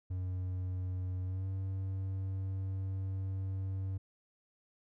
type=tone with pitch glide; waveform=triangle; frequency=92 to 95.63 Hz; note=F#2 to G2; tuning=-9 to -42 cents; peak=-32 dBFS; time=0.1-3.98 s; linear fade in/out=10 ms; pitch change=+67 cents; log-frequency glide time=1.24-1.47 s; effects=none